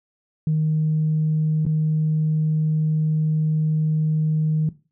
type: tone with dropouts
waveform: sine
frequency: 155.56 Hz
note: D#3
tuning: in tune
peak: -16 dBFS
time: 0.47-4.69 s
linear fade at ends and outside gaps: 2 ms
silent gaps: 1.653-1.664 s
effects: noise-tail reverb RT60 0.3 s tail -17 dB re dry + tanh soft clip ceiling -13 dBFS